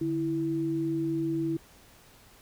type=tone pair together; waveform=sine; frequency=147.47 / 328.4 Hz; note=D3 / E4; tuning=+8 / -6 cents; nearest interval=octave + major second; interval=1386 cents; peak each=-34 / -27 dBFS; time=0.01-1.57 s; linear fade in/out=5 ms; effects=pink hiss -56 dBFS RMS until 2.41 s